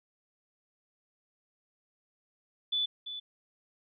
sine tone with echo, 3477 Hz, A7, 21 cents flat, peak -27 dBFS, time 2.72-2.86 s, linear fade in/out 10 ms, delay 340 ms, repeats 1, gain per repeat -10 dB, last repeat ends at 3.2 s, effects none

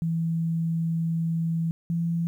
sine tone pair in turn, 164.81 / 168.18 Hz, E3 / E3, 0 / +35 cents, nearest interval unison, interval 35 cents, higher second, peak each -23 / -23 dBFS, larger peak neither, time 0.02-1.71 / 1.9-2.27 s, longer first, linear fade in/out 0 ms, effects 10-bit

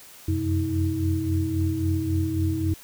sine tone cluster, 88 / 91.7 / 129 / 319.6 Hz, F2 / F#2 / C3 / D#4, +14 / -15 / -24 / +47 cents, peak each -29 / -25 / -32 / -26 dBFS, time 0.28-2.74 s, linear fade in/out 5 ms, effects white hiss -47 dBFS RMS until 2.83 s

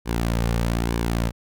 sawtooth tone with flanger, 57.7 Hz, A#1, 17 cents flat, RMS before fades -23 dBFS, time 0.05-1.32 s, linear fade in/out 50 ms, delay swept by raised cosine 1.5 to 3.1 ms, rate 1.1 Hz, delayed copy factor -0.5, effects none

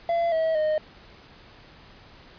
triangle tone with pitch steps, 679 / 644 / 617 Hz, F5 / E5 / D#5, -49 / -41 / -15 cents, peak -19 dBFS, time 0.09-0.78 s, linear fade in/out 2 ms, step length 230 ms, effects pink hiss -50 dBFS RMS until 2.38 s + resampled to 11025 Hz

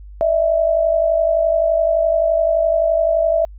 sine tone pair together, 607.6 / 659.3 Hz, D#5 / E5, -41 / 0 cents, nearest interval minor second, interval 141 cents, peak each -19 / -14 dBFS, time 0.21-3.45 s, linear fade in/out 0 ms, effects added 50 Hz sine -34 dBFS peak until 3.58 s

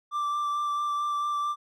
triangle tone with vibrato, 1174.7 Hz, D6, in tune, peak -24 dBFS, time 0.11-1.56 s, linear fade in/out 50 ms, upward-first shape sine, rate 4.5 Hz, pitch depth 12 cents each way, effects none

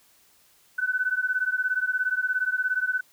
sine beating tone pair, 1497 / 1514 Hz, F#6 / F#6, +20 / +39 cents, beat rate 17 Hz, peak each -26 dBFS, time 0.78-3.01 s, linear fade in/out 10 ms, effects white hiss -60 dBFS RMS until 3.12 s

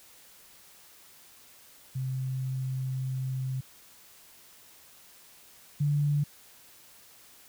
sine tone pair in turn, 130.81 / 145.78 Hz, C3 / D3, 0 / -12 cents, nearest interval major second, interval 188 cents, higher second, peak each -29 / -23 dBFS, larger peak second, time 1.95-3.61 / 5.8-6.24 s, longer first, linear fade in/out 10 ms, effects white hiss -55 dBFS RMS until 7.48 s

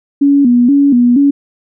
sine tone with vibrato, 261.6 Hz, C4, in tune, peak -5 dBFS, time 0.21-1.31 s, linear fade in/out 10 ms, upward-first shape square, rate 2.1 Hz, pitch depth 130 cents each way, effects none

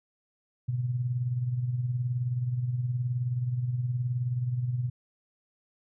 sine tone with tremolo, 123.47 Hz, B2, in tune, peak -24 dBFS, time 0.68-4.9 s, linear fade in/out 10 ms, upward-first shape sine, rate 19 Hz, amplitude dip 55%, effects none

